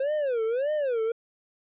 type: tone with vibrato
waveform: triangle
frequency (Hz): 520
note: C5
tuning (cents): -11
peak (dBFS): -22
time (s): 0-1.12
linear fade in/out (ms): 5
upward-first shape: sine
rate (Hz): 1.7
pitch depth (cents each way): 280
effects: resampled to 8000 Hz